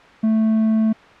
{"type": "tone", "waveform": "triangle", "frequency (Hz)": 220, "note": "A3", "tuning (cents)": 0, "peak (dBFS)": -12, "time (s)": [0.23, 0.93], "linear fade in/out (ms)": 10, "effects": ["white hiss -44 dBFS RMS until 1.2 s", "low-pass 2000 Hz 12 dB/octave"]}